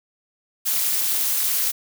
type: noise with amplitude modulation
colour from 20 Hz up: blue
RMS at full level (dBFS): -18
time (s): 0.65-1.72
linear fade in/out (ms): 20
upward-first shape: sine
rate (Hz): 282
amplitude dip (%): 85
effects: none